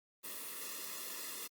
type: noise with comb filter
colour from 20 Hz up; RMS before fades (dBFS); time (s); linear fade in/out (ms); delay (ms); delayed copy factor
white; -44; 0.23-1.48; 20; 1.3; -0.9
effects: high-pass 200 Hz 12 dB/octave + Opus 32 kbps